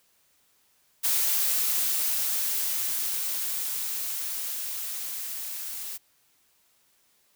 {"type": "noise with level ramp", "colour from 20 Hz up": "blue", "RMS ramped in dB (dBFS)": [-24, -36], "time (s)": [1.03, 5.98], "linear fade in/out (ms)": 20, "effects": ["white hiss -66 dBFS RMS until 7.35 s"]}